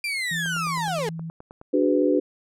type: linear sweep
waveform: 35% pulse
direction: down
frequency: 2398 to 401.8 Hz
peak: -23 dBFS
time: 0.04-1.09 s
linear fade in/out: 2 ms
type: tone with pitch glide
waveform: sine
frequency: 166.6 to 163.74 Hz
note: E3 to E3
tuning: +19 to -11 cents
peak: -30 dBFS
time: 0.31-1.3 s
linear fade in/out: 5 ms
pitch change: -30 cents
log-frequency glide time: 0.65-0.85 s
type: click train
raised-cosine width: 1 ms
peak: -28 dBFS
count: 12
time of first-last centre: 0.46-1.614 s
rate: 9.53 Hz
type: chord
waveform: sine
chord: G# half-diminished seventh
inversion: second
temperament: equal with one note detuned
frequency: 293.7 / 370 / 415.3 / 501.1 Hz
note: D4 / F#4 / G#4 / B4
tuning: 0 / 0 / 0 / +25 cents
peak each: -21 / -23 / -27 / -23 dBFS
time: 1.73-2.2 s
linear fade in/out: 10 ms
effects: low-pass 11000 Hz 12 dB/octave